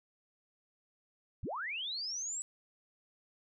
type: linear sweep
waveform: sine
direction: up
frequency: 34.65 to 7902 Hz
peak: -36 dBFS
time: 1.43-2.42 s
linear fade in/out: 0 ms
effects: none